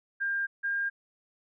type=tone pair in turn; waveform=sine; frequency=1600 / 1608.3 Hz; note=G6 / G6; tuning=+35 / +44 cents; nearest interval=unison; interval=9 cents; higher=second; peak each=-27 / -27 dBFS; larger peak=neither; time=0.2-0.47 / 0.63-0.9 s; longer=neither; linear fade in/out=20 ms; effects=none